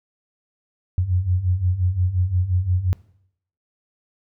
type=beating tone pair; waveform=sine; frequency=87.3 / 93 Hz; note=F2 / F#2; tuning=0 / +9 cents; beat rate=5.7 Hz; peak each=-23 / -19 dBFS; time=0.98-2.93 s; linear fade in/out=0 ms; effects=noise-tail reverb RT60 0.7 s tail -21 dB re dry